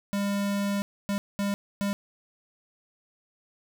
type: tone bursts at uneven times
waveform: square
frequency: 200.9 Hz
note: G3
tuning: 43 cents sharp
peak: -26 dBFS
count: 4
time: 0.13-0.82 / 1.09-1.18 / 1.39-1.54 / 1.81-1.93 s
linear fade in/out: 0 ms
effects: none